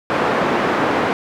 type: band-pass noise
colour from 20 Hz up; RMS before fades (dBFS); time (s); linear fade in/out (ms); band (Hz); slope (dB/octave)
pink; -18; 0.1-1.13; 0; 270 to 1600; 12
effects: none